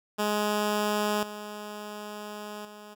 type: tone with level steps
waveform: 10% pulse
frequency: 209.2 Hz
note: G#3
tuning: 13 cents sharp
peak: -17 / -29 / -36 dBFS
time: 0.18-2.95 s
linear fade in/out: 20 ms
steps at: 1.23 / 2.65 s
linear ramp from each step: 2 ms
effects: none